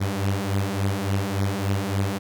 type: beating tone pair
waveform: sawtooth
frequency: 96.6 / 100.1 Hz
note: G2 / G2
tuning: -25 / +37 cents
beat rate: 3.5 Hz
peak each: -22 / -21 dBFS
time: 0-2.19 s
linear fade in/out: 20 ms
effects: none